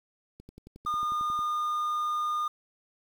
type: click train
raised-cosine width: 3 ms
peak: -34 dBFS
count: 12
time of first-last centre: 0.4-1.391 s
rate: 11.1 Hz
type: tone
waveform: triangle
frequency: 1217 Hz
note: D#6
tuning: 39 cents flat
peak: -25 dBFS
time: 0.86-2.48 s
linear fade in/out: 5 ms
effects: 9-bit